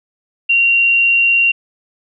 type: tone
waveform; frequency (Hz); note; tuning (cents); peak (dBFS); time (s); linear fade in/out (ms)
sine; 2758; F7; -22; -9; 0.49-1.52; 10
effects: none